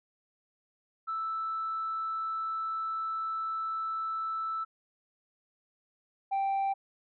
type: tone pair in turn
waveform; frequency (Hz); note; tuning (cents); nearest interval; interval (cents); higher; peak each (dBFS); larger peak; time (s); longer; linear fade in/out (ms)
sine; 1318 / 783.7; E6 / G5; -1 / -1; major sixth; 900; first; -30 / -24; second; 1.07-4.65 / 6.31-6.74; first; 20
effects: tanh soft clip ceiling -26 dBFS